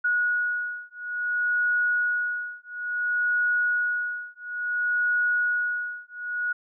sine beating tone pair, 1456 / 1456.58 Hz, F#6 / F#6, -28 / -28 cents, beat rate 0.58 Hz, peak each -26 dBFS, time 0.04-6.53 s, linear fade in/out 10 ms, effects none

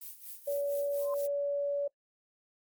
violet noise with tremolo, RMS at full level -43 dBFS, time 0.01-1.27 s, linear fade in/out 5 ms, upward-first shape sine, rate 4.3 Hz, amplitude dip 75%
sine tone, 570 Hz, C#5, 48 cents sharp, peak -29 dBFS, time 0.47-1.88 s, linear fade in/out 10 ms
sine tone with exponential growth, 1046.5 Hz, C6, in tune, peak -36 dBFS, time 0.93-1.14 s, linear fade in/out 1 ms, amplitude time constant 44 ms
effects noise-tail reverb RT60 0.1 s tail -23 dB re dry + Opus 24 kbps

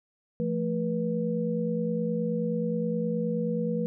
sine tone cluster, 171.4 / 220.9 / 484.2 Hz, F3 / A3 / B4, -32 / +7 / -34 cents, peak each -30 dBFS, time 0.4-3.86 s, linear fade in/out 0 ms, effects none

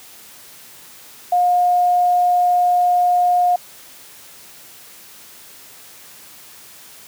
sine tone, 714 Hz, F5, 38 cents sharp, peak -12 dBFS, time 1.32-3.56 s, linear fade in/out 5 ms, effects white hiss -42 dBFS RMS until 7.07 s + high-pass 80 Hz 12 dB/octave

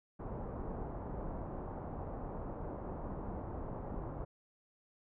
pink low-pass noise, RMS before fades -42 dBFS, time 0.19-4.25 s, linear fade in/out 10 ms, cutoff 1000 Hz, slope 24 dB/octave, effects none

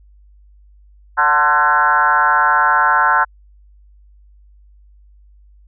sine tone with frequency modulation, 1200 Hz, D6, 37 cents sharp, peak -10 dBFS, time 1.17-3.25 s, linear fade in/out 20 ms, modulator 155 Hz, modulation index 2.6, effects added 50 Hz sine -44 dBFS peak until 5.67 s

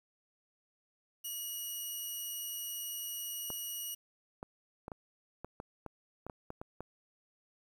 5% pulse tone, 2902 Hz, F#7, 34 cents flat, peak -30 dBFS, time 1.24-3.95 s, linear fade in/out 10 ms
clicks, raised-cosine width 1 ms, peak -28 dBFS, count 12, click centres 3.503 / 4.429 / 4.881 / 4.918 / 5.446 / 5.601 / 5.863 / 6.266 / 6.298 / 6.504 / 6.615 / 6.806 s
effects 10-bit

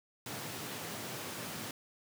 pink high-pass noise, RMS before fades -42 dBFS, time 0.26-1.71 s, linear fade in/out 2 ms, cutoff 100 Hz, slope 48 dB/octave, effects none

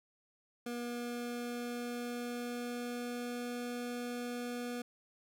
25% pulse tone with pitch glide, 240 to 242.8 Hz, B3 to B3, -49 to -29 cents, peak -34 dBFS, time 0.66-4.82 s, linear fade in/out 5 ms, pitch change +20 cents, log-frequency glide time 0.8-3.53 s, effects none

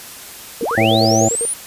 sine tone bursts, 466.2 Hz, A#4, in tune, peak -20 dBFS, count 9, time 0.61-1.452 s, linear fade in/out 0 ms, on 42 ms, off 58 ms
sine linear sweep, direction up, 149.7 to 9956 Hz, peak -18 dBFS, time 0.62-1.54 s, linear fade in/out 10 ms
harmonic tone, 110.8 Hz, A2, 13 cents sharp, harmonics 1 / 2 / 3 / 5 / 6 / 7, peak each -19 / -19 / -19 / -19 / -19 / -19 dBFS, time 0.77-1.29 s, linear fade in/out 10 ms
effects white hiss -35 dBFS RMS until 1.66 s + resampled to 32000 Hz

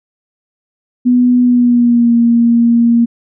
sine tone with pitch glide, 246.9 to 234.4 Hz, B3 to A#3, 0 to +10 cents, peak -6 dBFS, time 1.05-3.06 s, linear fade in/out 20 ms, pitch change -90 cents, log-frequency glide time 1.42-2.14 s, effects none

